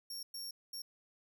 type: tone bursts at uneven times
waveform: sawtooth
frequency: 5520 Hz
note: F8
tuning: 21 cents flat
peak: -39 dBFS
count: 3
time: 0.1-0.23 / 0.34-0.51 / 0.73-0.82 s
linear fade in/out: 5 ms
effects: none